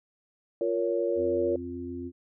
sine chord, Bb minor, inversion second, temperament just, 349.6 / 466.2 / 559.4 Hz, F4 / Bb4 / Db5, +2 / 0 / +16 cents, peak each -29 dBFS, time 0.61-1.56 s, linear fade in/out 2 ms
harmonic tone, 87.31 Hz, F2, in tune, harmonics 1 / 3 / 4, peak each -42 / -36 / -38 dBFS, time 1.15-2.12 s, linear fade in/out 50 ms
effects none

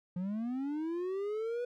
triangle linear sweep, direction up, 173.4 to 492.9 Hz, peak -31 dBFS, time 0.16-1.65 s, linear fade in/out 5 ms, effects none

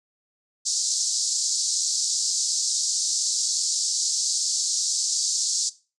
white band-pass noise, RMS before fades -25 dBFS, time 0.65-5.7 s, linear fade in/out 20 ms, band 4400 to 7800 Hz, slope 48 dB/octave, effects noise-tail reverb RT60 0.3 s tail -17 dB re dry + resampled to 24000 Hz

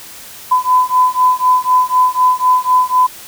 sine beating tone pair, 1006 / 1010 Hz, B5 / B5, +32 / +39 cents, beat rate 4 Hz, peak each -12 dBFS, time 0.51-3.07 s, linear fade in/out 10 ms, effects white hiss -34 dBFS RMS until 3.27 s

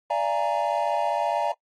triangle chord, Bb dominant seventh, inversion first, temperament equal with one note detuned, 587.3 / 682.5 / 830.6 / 932.3 Hz, D5 / F5 / Ab5 / Bb5, 0 / -40 / 0 / 0 cents, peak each -26 dBFS, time 0.1-1.52 s, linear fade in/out 5 ms, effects noise-tail reverb RT60 0.1 s tail -20 dB re dry + AAC 32 kbps

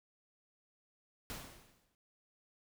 pink noise with exponential decay, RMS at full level -42 dBFS, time 1.3-1.95 s, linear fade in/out 0 ms, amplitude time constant 140 ms, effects none

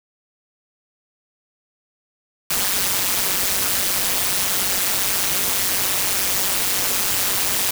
white noise with amplitude modulation, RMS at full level -17 dBFS, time 2.5-7.71 s, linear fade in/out 5 ms, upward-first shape sine, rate 191 Hz, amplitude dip 80%, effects none

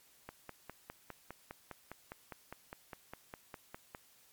click train, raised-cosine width 0.5 ms, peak -29 dBFS, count 19, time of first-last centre 0.29-3.949 s, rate 4.92 Hz, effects white hiss -65 dBFS RMS until 4.32 s + MP3 96 kbps

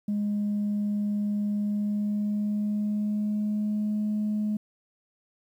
sine tone with pitch glide, 206.7 to 211.3 Hz, G#3 to G#3, -8 to +30 cents, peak -23 dBFS, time 0.08-4.57 s, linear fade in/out 5 ms, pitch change +38 cents, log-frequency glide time 1.54-4.09 s, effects tanh soft clip ceiling -22 dBFS + 10-bit

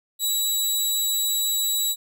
15% pulse tone, 3902 Hz, B7, 22 cents flat, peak -14 dBFS, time 0.19-1.96 s, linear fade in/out 50 ms, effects none

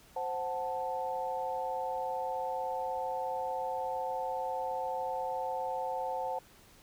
sine chord, F# diminished, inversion second, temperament equal, 523.3 / 740 / 880 Hz, C5 / F#5 / A5, 0 / 0 / 0 cents, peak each -37 / -37 / -36 dBFS, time 0.16-6.39 s, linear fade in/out 5 ms, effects pink hiss -59 dBFS RMS until 6.82 s

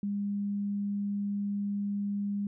sine tone, 202.4 Hz, G#3, 44 cents flat, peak -29 dBFS, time 0.03-2.47 s, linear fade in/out 2 ms, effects none

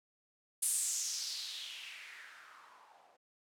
violet noise with low-pass filter sweep, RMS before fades -41 dBFS, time 0.62-3.17 s, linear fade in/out 10 ms, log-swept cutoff 9900 to 660 Hz, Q 3.7, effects none

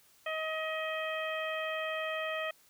harmonic tone, 632 Hz, D#5, 27 cents sharp, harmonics 1 / 2 / 3 / 4 / 5, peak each -36 / -40 / -39 / -41 / -44 dBFS, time 0.26-2.51 s, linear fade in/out 5 ms, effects white hiss -64 dBFS RMS until 2.69 s

